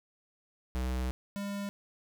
square tone pair in turn, 63.3 / 201 Hz, B1 / G3, +43 / +44 cents, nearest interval octave + minor sixth, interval 2001 cents, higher second, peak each -31 / -35 dBFS, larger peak first, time 0.75-1.11 / 1.36-1.69 s, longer first, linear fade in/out 0 ms, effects none

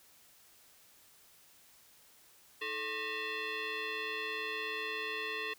sine tone with frequency modulation, 436 Hz, A4, 16 cents flat, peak -35 dBFS, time 2.61-5.54 s, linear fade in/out 10 ms, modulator 755 Hz, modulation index 4.1, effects white hiss -62 dBFS RMS until 5.58 s

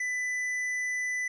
triangle tone with hard clipping, 1995 Hz, B6, 17 cents sharp, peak -30 dBFS, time 0-1.28 s, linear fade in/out 5 ms, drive 10 dB, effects none

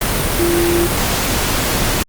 sine tone in noise, 343.2 Hz, F4, 30 cents flat, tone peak -13 dBFS, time 0.39-0.87 s, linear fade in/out 5 ms, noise pink, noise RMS -17 dBFS, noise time 0.01-2.03 s, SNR +1 dB, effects Opus 32 kbps

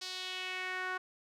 sawtooth tone with band-pass filter sweep, 370 Hz, F#4, in tune, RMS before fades -39 dBFS, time 0.01-0.98 s, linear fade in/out 10 ms, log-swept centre 4700 to 1400 Hz, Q 2.4, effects none

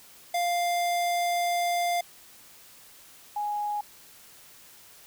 square / sine tone pair in turn, 698.5 / 830.8 Hz, F5 / G#5, 0 / 0 cents, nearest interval minor third, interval 300 cents, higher second, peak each -25 / -27 dBFS, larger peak first, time 0.34-2.01 / 3.36-3.81 s, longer first, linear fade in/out 5 ms, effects white hiss -52 dBFS RMS until 5.06 s

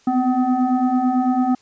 sine tone with frequency modulation, 256.5 Hz, C4, 34 cents flat, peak -15 dBFS, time 0.07-1.55 s, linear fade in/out 5 ms, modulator 504 Hz, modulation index 1.1, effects white hiss -55 dBFS RMS until 1.61 s + resampled to 16000 Hz

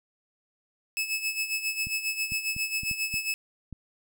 sawtooth tone with tremolo, 2600 Hz, E7, 24 cents flat, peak -22 dBFS, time 0.97-3.34 s, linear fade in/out 0 ms, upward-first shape sine, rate 7.4 Hz, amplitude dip 70%
clicks, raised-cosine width 5 ms, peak -27 dBFS, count 7, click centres 1.87 / 2.321 / 2.565 / 2.834 / 2.913 / 3.141 / 3.727 s
effects none

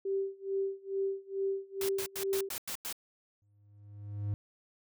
sine tone with tremolo, 390 Hz, G4, 9 cents flat, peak -28 dBFS, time 0.05-2.49 s, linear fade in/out 5 ms, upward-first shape sine, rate 2.3 Hz, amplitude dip 95%
white noise bursts, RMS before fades -38 dBFS, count 7, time 1.81-2.927 s, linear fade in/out 2 ms, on 79 ms, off 94 ms
triangle tone with exponential growth, 102.7 Hz, G#2, 19 cents flat, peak -27 dBFS, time 3.42-4.34 s, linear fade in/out 0 ms, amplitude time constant 200 ms
effects none

